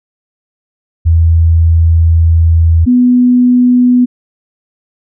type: tone pair in turn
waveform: sine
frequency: 82.41 / 247.5 Hz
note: E2 / B3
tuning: 0 / +4 cents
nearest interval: octave + perfect fifth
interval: 1904 cents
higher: second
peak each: -4 dBFS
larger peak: neither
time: 1.05-2.86 / 2.86-4.06 s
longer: first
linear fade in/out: 20 ms
effects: none